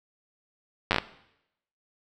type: slowing click train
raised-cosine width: 0.3 ms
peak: -6 dBFS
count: 6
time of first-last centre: 0.91-0.984 s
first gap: 9 ms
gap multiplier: 1.25
effects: noise-tail reverb RT60 0.8 s tail -17 dB re dry